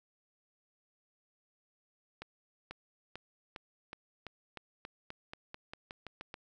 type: accelerating click train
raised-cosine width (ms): 0.3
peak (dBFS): -27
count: 16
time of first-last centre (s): 2.22-6.341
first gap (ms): 490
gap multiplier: 0.91
effects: none